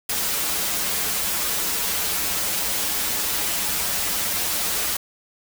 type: noise with comb filter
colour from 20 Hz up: white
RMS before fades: -24 dBFS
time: 0.09-4.97 s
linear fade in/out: 5 ms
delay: 7.8 ms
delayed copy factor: -0.8
effects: none